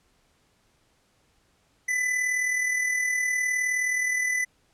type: tone with amplitude modulation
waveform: square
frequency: 2000 Hz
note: B6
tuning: 21 cents sharp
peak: -22 dBFS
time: 1.88-4.45 s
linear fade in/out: 10 ms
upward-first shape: sine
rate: 39.3 Hz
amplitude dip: 45%
effects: pink hiss -66 dBFS RMS until 4.73 s + low-pass 10000 Hz 12 dB/octave